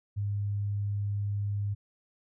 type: tone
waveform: sine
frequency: 101.8 Hz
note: G#2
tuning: 34 cents flat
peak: -28 dBFS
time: 0.16-1.75 s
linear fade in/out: 20 ms
effects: none